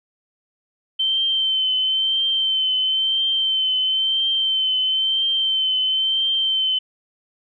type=tone with vibrato; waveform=sine; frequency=3096 Hz; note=G7; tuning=22 cents flat; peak=-17 dBFS; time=0.99-6.79 s; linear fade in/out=10 ms; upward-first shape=triangle; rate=0.99 Hz; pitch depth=33 cents each way; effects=none